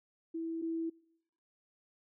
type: tone pair in turn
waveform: sine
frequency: 328.2 / 328.2 Hz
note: E4 / E4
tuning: -8 / -8 cents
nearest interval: unison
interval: 0 cents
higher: neither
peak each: -35 / -33 dBFS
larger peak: second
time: 0.34-0.62 / 0.62-0.9 s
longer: neither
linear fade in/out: 10 ms
effects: noise-tail reverb RT60 0.8 s tail -25 dB re dry